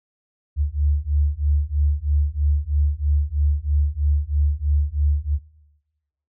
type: beating tone pair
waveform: sine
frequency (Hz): 71.7 / 74.8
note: D2 / D2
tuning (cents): -41 / +32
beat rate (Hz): 3.1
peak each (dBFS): -21 / -20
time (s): 0.56-5.39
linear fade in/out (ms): 50
effects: noise-tail reverb RT60 1.0 s tail -18 dB re dry